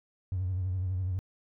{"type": "tone with vibrato", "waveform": "triangle", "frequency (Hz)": 92.5, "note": "F#2", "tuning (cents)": 0, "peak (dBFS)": -25, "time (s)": [0.32, 1.19], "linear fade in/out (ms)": 0, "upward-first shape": "triangle", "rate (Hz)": 12, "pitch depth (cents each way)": 83, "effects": ["tanh soft clip ceiling -25 dBFS"]}